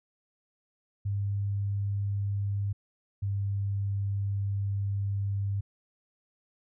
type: tone pair in turn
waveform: sine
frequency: 100.4 / 99.65 Hz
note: G2 / G2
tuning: +42 / +29 cents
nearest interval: unison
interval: 13 cents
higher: first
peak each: -27 dBFS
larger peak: neither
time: 1.05-2.73 / 3.22-5.61 s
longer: second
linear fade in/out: 10 ms
effects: none